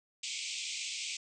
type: band-pass noise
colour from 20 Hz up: pink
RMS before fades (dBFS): -39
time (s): 0.23-1.17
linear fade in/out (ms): 5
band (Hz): 2200 to 8200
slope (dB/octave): 96
effects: none